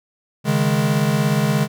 square chord, C# suspended second, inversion none, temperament equal, 138.59 / 155.56 / 207.7 Hz, C#3 / D#3 / G#3, 0 / 0 / 0 cents, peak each -21 dBFS, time 0.44-1.68 s, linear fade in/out 50 ms, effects none

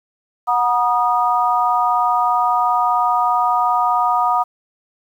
sine tone cluster, 731 / 956 / 1233 Hz, F#5 / A#5 / D#6, -21 / +43 / -16 cents, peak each -18 dBFS, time 0.47-4.44 s, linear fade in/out 20 ms, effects 8-bit

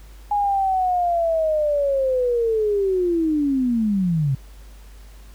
sine linear sweep, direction down, 830.6 to 129.6 Hz, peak -17 dBFS, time 0.31-4.35 s, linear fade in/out 5 ms, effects added 50 Hz sine -40 dBFS peak until 5.34 s + pink hiss -52 dBFS RMS until 5.34 s

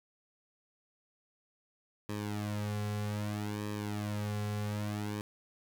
sawtooth tone with flanger, 104.4 Hz, G#2, 10 cents sharp, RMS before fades -36 dBFS, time 2.09-5.21 s, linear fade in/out 0 ms, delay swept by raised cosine 1.4 to 3.3 ms, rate 0.63 Hz, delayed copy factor -1, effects none

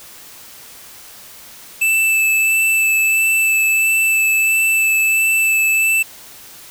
square tone with vibrato, 2637 Hz, E7, in tune, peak -13 dBFS, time 1.81-6.03 s, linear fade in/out 10 ms, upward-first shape sine, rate 1.5 Hz, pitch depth 11 cents each way, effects white hiss -39 dBFS RMS until 6.7 s

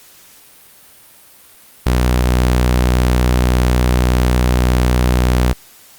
sawtooth tone, 61.74 Hz, B1, in tune, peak -7 dBFS, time 1.86-5.53 s, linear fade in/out 5 ms, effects white hiss -44 dBFS RMS until 5.98 s + Opus 48 kbps

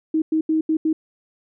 sine tone bursts at uneven times, 316 Hz, D#4, 27 cents sharp, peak -16 dBFS, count 5, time 0.14-0.22 / 0.32-0.41 / 0.49-0.61 / 0.69-0.77 / 0.85-0.93 s, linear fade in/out 5 ms, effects none

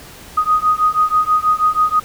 sine beating tone pair, 1243 / 1249.2 Hz, D#6 / D#6, -2 / +7 cents, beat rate 6.2 Hz, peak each -15 dBFS, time 0.37-2 s, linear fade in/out 10 ms, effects pink hiss -38 dBFS RMS until 2.04 s

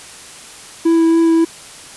triangle tone with vibrato, 329.6 Hz, E4, in tune, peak -7 dBFS, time 0.85-1.45 s, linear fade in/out 10 ms, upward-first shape sine, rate 3.6 Hz, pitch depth 10 cents each way, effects white hiss -36 dBFS RMS until 1.96 s + resampled to 24000 Hz

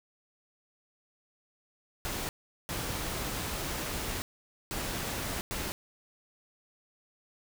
pink noise bursts at uneven times, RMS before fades -35 dBFS, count 4, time 2.05-2.29 / 2.69-4.22 / 4.71-5.41 / 5.51-5.72 s, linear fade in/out 0 ms, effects none

